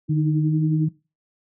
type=tone with tremolo; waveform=sine; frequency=311.1 Hz; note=D#4; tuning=in tune; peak=-21 dBFS; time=0.08-0.89 s; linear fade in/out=50 ms; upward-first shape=sine; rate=11 Hz; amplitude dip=70%
type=tone with pitch glide; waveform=sine; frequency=151.9 to 156.35 Hz; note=D#3 to D#3; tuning=-41 to +9 cents; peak=-18 dBFS; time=0.09-0.89 s; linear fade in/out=10 ms; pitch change=+50 cents; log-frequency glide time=0.41-0.56 s
effects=noise-tail reverb RT60 0.3 s tail -21 dB re dry